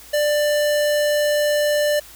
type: tone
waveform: square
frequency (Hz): 592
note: D5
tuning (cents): +14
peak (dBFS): -17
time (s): 0.13-2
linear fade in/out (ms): 10
effects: added 55 Hz sine -51 dBFS peak until 2.15 s + white hiss -43 dBFS RMS until 2.15 s